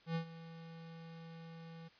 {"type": "tone with ADSR envelope", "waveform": "square", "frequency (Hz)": 164.81, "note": "E3", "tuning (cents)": 0, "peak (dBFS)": -34, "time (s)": [0.06, 1.89], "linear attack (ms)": 92, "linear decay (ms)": 94, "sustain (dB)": -16, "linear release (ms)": 18, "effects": ["white hiss -65 dBFS RMS until 1.99 s", "resampled to 11025 Hz"]}